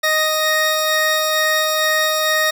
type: tone pair together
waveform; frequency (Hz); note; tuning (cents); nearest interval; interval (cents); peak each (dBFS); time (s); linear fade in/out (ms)
20% pulse; 622.3 / 1864.7; D#5 / A#6; 0 / 0; octave + perfect fifth; 1900; -13; 0.03-2.51; 10
effects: none